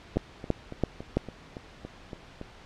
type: two click trains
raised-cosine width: 2 ms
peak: -24 / -10 dBFS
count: 9 / 4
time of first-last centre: 0.16-2.414 / 0.17-1.17 s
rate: 3.55 / 3 Hz
effects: pink hiss -50 dBFS RMS until 2.65 s + low-pass 4000 Hz 12 dB/octave